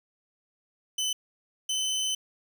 25% pulse tone pair in turn, 3025 / 3041 Hz, F#7 / F#7, +38 / +47 cents, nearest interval unison, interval 9 cents, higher second, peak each -23 dBFS, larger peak neither, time 0.98-1.13 / 1.69-2.15 s, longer second, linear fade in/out 5 ms, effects none

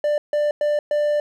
triangle tone bursts at uneven times, 592 Hz, D5, 14 cents sharp, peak -15 dBFS, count 4, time 0.04-0.18 / 0.33-0.51 / 0.61-0.79 / 0.91-1.2 s, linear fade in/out 2 ms, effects none

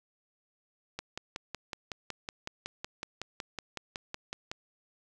click train, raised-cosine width 0.2 ms, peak -19 dBFS, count 20, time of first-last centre 0.99-4.515 s, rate 5.39 Hz, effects none

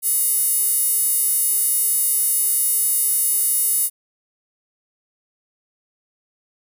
square tone with high-pass filter, 415.3 Hz, G#4, in tune, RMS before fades -19 dBFS, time 0.02-3.9 s, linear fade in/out 50 ms, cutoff 11000 Hz, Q 3.4, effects none

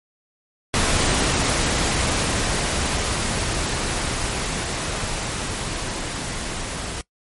pink noise with level ramp, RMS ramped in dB -19 to -29 dBFS, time 0.74-7.01 s, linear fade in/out 0 ms, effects noise-tail reverb RT60 0.1 s tail -21 dB re dry + MP3 48 kbps

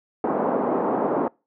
pink band-pass noise, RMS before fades -23 dBFS, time 0.24-1.28 s, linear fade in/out 2 ms, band 230 to 990 Hz, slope 24 dB/octave, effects noise-tail reverb RT60 0.3 s tail -26 dB re dry

